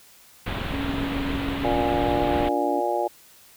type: low-pass noise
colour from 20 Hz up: pink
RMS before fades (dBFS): -30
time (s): 0.46-2.49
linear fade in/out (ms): 5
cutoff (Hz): 3800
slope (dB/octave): 48
type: click train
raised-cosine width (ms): 5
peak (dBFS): -22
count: 43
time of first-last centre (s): 0.48-2.407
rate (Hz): 21.8
type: tone with pitch glide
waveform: sine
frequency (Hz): 277.2 to 290.3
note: C#4 to D4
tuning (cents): 0 to -20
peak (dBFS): -27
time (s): 0.72-2.81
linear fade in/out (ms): 20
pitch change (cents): +80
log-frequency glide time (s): 1.72-2.27
type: harmonic tone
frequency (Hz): 118.3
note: A#2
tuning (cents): +26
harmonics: 3 / 4 / 5 / 6 / 7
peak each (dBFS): -28 / -31 / -27 / -30 / -26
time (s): 1.64-3.08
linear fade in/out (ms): 10
effects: white hiss -52 dBFS RMS until 3.56 s